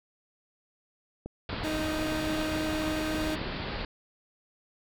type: click train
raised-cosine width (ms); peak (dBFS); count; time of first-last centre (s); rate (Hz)
2; -24; 10; 1.26-3.686; 3.71
type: low-pass noise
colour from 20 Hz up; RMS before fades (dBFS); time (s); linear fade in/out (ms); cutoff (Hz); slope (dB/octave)
pink; -35; 1.49-3.85; 2; 4800; 96
type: tone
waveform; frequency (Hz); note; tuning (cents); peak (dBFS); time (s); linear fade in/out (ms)
30% pulse; 311.1; D#4; 0; -27; 1.63-3.36; 20
effects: none